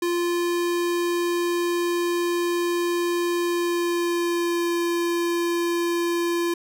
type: tone with pitch glide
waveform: square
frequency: 347.3 to 343.1 Hz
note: F4 to F4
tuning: -10 to -31 cents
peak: -22 dBFS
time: 0.02-6.54 s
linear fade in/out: 5 ms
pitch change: -21 cents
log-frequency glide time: 3.43-4.74 s
effects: none

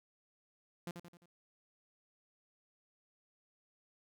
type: tone with echo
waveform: sawtooth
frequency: 173.1 Hz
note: F3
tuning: 15 cents flat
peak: -36 dBFS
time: 0.87-0.91 s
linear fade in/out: 2 ms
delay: 87 ms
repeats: 4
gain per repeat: -6 dB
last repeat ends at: 1.258 s
effects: none

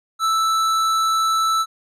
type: tone with hard clipping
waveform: sine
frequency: 1318.5 Hz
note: E6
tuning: in tune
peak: -18 dBFS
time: 0.19-1.66 s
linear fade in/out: 50 ms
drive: 13 dB
effects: none

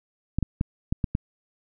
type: clicks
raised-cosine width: 5 ms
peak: -11 dBFS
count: 6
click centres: 0.386 / 0.427 / 0.611 / 0.925 / 1.042 / 1.151 s
effects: none

